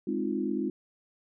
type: chord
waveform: sine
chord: F minor seventh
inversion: first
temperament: equal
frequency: 207.7 / 261.6 / 311.1 / 349.2 Hz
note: Ab3 / C4 / Eb4 / F4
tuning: 0 / 0 / 0 / 0 cents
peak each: -33 dBFS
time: 0.07-0.7 s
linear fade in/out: 5 ms
effects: none